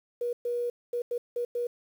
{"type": "tone bursts at uneven times", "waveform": "sine", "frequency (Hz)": 481.2, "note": "B4", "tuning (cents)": -45, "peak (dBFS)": -27, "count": 6, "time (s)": [[0.21, 0.33], [0.45, 0.7], [0.93, 1.02], [1.11, 1.18], [1.36, 1.45], [1.55, 1.67]], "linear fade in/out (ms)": 5, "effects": ["9-bit"]}